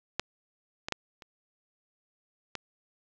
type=clicks; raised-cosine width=0.2 ms; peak=-10 / -16 / -11 / -29 / -17 dBFS; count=5; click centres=0.196 / 0.885 / 0.923 / 1.222 / 2.553 s; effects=low-pass 7000 Hz 12 dB/octave + 8-bit